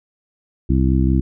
harmonic tone, 65.41 Hz, C2, in tune, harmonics 1 / 2 / 3 / 4 / 5, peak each -16 / -19 / -21 / -22 / -23 dBFS, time 0.69-1.21 s, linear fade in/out 10 ms, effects none

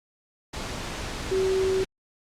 sine tone in noise, 380 Hz, F#4, 46 cents sharp, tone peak -21 dBFS, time 1.31-1.84 s, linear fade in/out 10 ms, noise pink, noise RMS -33 dBFS, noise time 0.53-1.85 s, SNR +9 dB, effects low-pass 7000 Hz 12 dB/octave + Opus 48 kbps

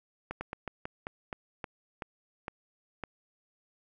slowing click train, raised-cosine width 0.5 ms, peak -21 dBFS, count 11, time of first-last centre 0.31-3.037 s, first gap 100 ms, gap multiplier 1.21, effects none

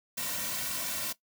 white noise with comb filter, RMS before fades -34 dBFS, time 0.17-1.13 s, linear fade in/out 10 ms, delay 2.4 ms, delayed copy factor -0.7, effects noise-tail reverb RT60 0.1 s tail -17 dB re dry

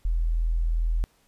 sine tone, 41.2 Hz, E1, in tune, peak -21 dBFS, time 0.05-1.04 s, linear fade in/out 0 ms, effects pink hiss -64 dBFS RMS until 1.27 s + resampled to 32000 Hz

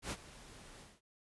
pink noise with ADSR envelope, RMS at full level -38 dBFS, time 0.02-1.01 s, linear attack 90 ms, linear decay 48 ms, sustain -17 dB, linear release 200 ms, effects resampled to 24000 Hz

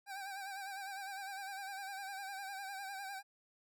25% pulse tone with vibrato, 784 Hz, G5, in tune, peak -39 dBFS, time 0.06-3.23 s, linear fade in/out 50 ms, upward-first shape sine, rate 9.9 Hz, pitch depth 55 cents each way, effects none

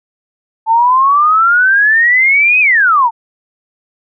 sine exponential two-way sweep, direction up then down, 878 to 2559 to 878 Hz, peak -6 dBFS, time 0.66-3.11 s, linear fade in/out 50 ms, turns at 2.6 s, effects none

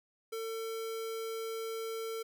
square tone, 450 Hz, A4, 39 cents sharp, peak -37 dBFS, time 0.32-2.23 s, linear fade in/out 10 ms, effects none

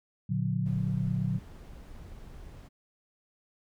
sine chord, Bb augmented, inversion none, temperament just, 116.54 / 145.68 / 182.1 Hz, Bb2 / D3 / F#3, 0 / -14 / -27 cents, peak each -31 dBFS, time 0.29-1.39 s, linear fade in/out 10 ms
brown noise, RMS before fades -46 dBFS, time 0.65-2.69 s, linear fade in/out 20 ms
effects none

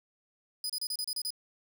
sawtooth tone bursts, 4978 Hz, D#8, in tune, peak -29 dBFS, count 8, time 0.64-1.305 s, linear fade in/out 2 ms, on 56 ms, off 31 ms, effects none

